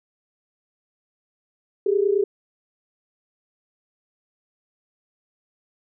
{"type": "tone pair together", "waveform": "sine", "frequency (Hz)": [392, 421.3], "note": ["G4", "G#4"], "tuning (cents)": [0, 25], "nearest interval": "minor second", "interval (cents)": 125, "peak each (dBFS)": [-19, -21], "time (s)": [1.86, 2.24], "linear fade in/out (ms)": 5, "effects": []}